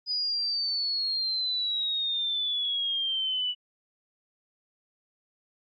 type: exponential sweep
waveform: sine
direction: down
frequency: 4978 to 2948 Hz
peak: -26 dBFS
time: 0.06-3.55 s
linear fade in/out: 50 ms
effects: Opus 48 kbps